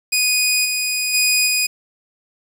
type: tone with level steps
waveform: 15% pulse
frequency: 2480 Hz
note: D#7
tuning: 6 cents flat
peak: -8 / -12 / -7 / -9 dBFS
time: 0.12-1.67 s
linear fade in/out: 10 ms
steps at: 0.64 / 1.13 / 1.46 s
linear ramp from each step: 20 ms
effects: 7-bit